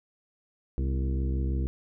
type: harmonic tone with a mistuned harmonic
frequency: 66.2 Hz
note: C2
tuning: 21 cents sharp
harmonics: 1 / 2 / 3 / 4 / 5 / 6 / 7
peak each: -26 / -34 / -39 / -40 / -39 / -46 / -47 dBFS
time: 0.78-1.67 s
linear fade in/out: 0 ms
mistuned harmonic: 4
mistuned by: -61 cents
effects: none